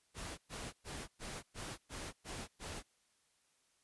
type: noise bursts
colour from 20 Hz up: pink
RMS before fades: -45 dBFS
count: 8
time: 0.14-2.83 s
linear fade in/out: 50 ms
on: 240 ms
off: 110 ms
effects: white hiss -75 dBFS RMS until 3.83 s + resampled to 24000 Hz